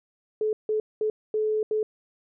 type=tone bursts at uneven times; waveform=sine; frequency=430.8 Hz; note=A4; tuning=37 cents flat; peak=-22 dBFS; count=5; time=0.41-0.53 / 0.69-0.8 / 1.01-1.1 / 1.34-1.63 / 1.71-1.83 s; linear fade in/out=2 ms; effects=none